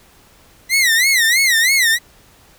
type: tone with vibrato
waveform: sawtooth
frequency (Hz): 1984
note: B6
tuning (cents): +7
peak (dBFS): -8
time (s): 0.69-1.99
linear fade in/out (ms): 50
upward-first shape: sine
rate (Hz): 3.1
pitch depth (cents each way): 180
effects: pink hiss -49 dBFS RMS until 2.58 s